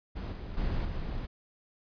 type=noise with level steps; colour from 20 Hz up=brown; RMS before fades=-35 / -39 / -31 / -35 dBFS; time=0.15-1.27 s; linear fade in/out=20 ms; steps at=0.32 / 0.57 / 0.85 s; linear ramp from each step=5 ms; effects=resampled to 11025 Hz